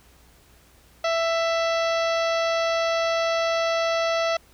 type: harmonic tone with a mistuned harmonic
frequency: 663 Hz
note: E5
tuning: 10 cents sharp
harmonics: 1 / 2 / 3 / 4 / 5 / 6 / 7 / 8 / 9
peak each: -22 / -28 / -32 / -34 / -36 / -38 / -39 / -40 / -41 dBFS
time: 1.04-4.37 s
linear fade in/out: 5 ms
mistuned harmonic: 7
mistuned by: -55 cents
effects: added 60 Hz sine -56 dBFS peak until 4.53 s + pink hiss -56 dBFS RMS until 4.53 s